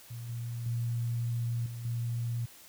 sine tone with level steps, 118 Hz, A#2, 22 cents sharp, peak -38 / -34 / -29 / -37 / -30 dBFS, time 0.1-2.46 s, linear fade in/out 10 ms, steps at 0.29 / 0.66 / 1.66 / 1.85 s, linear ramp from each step 2 ms, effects white hiss -54 dBFS RMS until 2.68 s

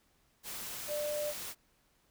sine tone in noise, 594 Hz, D5, 20 cents sharp, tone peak -33 dBFS, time 0.87-1.34 s, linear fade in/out 50 ms, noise white, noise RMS -42 dBFS, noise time 0.43-1.55 s, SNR +6 dB, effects pink hiss -71 dBFS RMS until 2.1 s

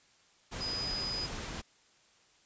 sine tone in noise, 4978 Hz, D#8, in tune, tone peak -34 dBFS, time 0.6-1.27 s, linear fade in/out 20 ms, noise pink, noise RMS -40 dBFS, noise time 0.51-1.62 s, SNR +3 dB, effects white hiss -65 dBFS RMS until 2.45 s + resampled to 16000 Hz

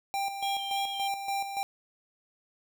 square tone with tremolo, 791 Hz, G5, 15 cents sharp, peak -29 dBFS, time 0.14-1.63 s, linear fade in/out 0 ms, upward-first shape square, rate 3.5 Hz, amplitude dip 55%
sine tone with vibrato, 3219 Hz, G7, 45 cents sharp, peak -35 dBFS, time 0.42-1.08 s, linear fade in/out 10 ms, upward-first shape square, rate 2.9 Hz, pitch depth 24 cents each way
effects none

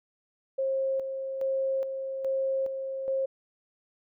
sine tone with tremolo, 535 Hz, C5, 38 cents sharp, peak -25 dBFS, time 0.58-3.26 s, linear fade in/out 10 ms, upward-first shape square, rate 1.2 Hz, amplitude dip 50%, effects none

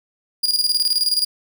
40% pulse tone with tremolo, 4846 Hz, D#8, 47 cents flat, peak -13 dBFS, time 0.43-1.25 s, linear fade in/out 10 ms, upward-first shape square, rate 19 Hz, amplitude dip 65%, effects none

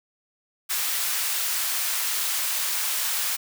white high-pass noise, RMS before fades -26 dBFS, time 0.69-3.37 s, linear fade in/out 20 ms, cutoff 970 Hz, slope 12 dB/octave, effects none

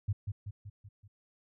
sine tone with echo, 101.6 Hz, G#2, 38 cents flat, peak -27 dBFS, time 0.08-0.13 s, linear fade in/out 10 ms, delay 190 ms, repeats 5, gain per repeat -5 dB, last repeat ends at 1.08 s, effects none

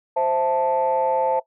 sine chord, A minor, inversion first, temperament equal, 523.3 / 659.3 / 880 Hz, C5 / E5 / A5, 0 / 0 / 0 cents, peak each -21 / -24 / -20 dBFS, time 0.16-1.4 s, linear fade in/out 10 ms, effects noise-tail reverb RT60 0.1 s tail -17 dB re dry + tanh soft clip ceiling -11 dBFS

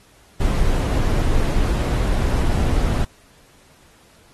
brown noise, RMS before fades -18 dBFS, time 0.4-3.05 s, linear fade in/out 10 ms, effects pink hiss -53 dBFS RMS until 4.33 s + AAC 32 kbps

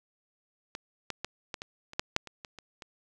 clicks, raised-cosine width 0.2 ms, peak -20 / -16 / -16 / -18 / -21 / -27 / -10 / -7 / -26 / -24 / -28 / -26 dBFS, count 12, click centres 0.751 / 1.103 / 1.246 / 1.542 / 1.619 / 1.934 / 1.995 / 2.164 / 2.273 / 2.448 / 2.587 / 2.822 s, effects none

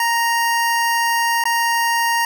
25% pulse tone with dropouts, 932.3 Hz, A#5, in tune, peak -12 dBFS, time 0-2.25 s, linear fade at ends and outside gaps 2 ms, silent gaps 1.439-1.454 s, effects none

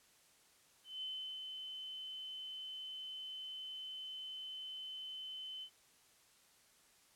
sine tone with ADSR envelope, 3050 Hz, G7, 48 cents flat, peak -40 dBFS, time 0.84-5.7 s, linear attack 180 ms, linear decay 370 ms, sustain -4 dB, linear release 74 ms, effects white hiss -68 dBFS RMS until 7.15 s + low-pass 11000 Hz 12 dB/octave

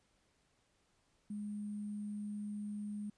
sine tone with sample-and-hold, 207.7 Hz, G#3, in tune, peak -39 dBFS, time 1.3-3.1 s, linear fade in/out 5 ms, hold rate 8820 Hz, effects pink hiss -75 dBFS RMS until 3.17 s + resampled to 22050 Hz

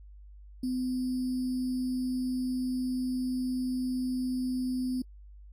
sine tone with sample-and-hold, 254.1 Hz, B3, 49 cents sharp, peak -28 dBFS, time 0.63-5.02 s, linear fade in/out 5 ms, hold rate 4900 Hz, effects added 50 Hz sine -47 dBFS peak until 5.52 s + AAC 48 kbps

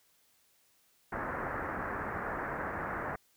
white low-pass noise, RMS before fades -37 dBFS, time 1.12-3.16 s, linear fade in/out 5 ms, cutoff 1800 Hz, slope 48 dB/octave, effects white hiss -69 dBFS RMS until 3.36 s

